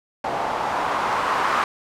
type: noise with low-pass filter sweep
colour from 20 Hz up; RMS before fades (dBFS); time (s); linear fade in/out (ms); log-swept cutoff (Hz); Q
blue; -23; 0.24-1.64; 2; 770 to 1200; 2.3
effects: none